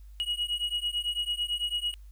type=beating tone pair; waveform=triangle; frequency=2897 / 2906 Hz; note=F#7 / F#7; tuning=-37 / -32 cents; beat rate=9 Hz; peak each=-30 dBFS; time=0.2-1.94 s; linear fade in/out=0 ms; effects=added 50 Hz sine -45 dBFS peak until 2.11 s + white hiss -69 dBFS RMS until 2.11 s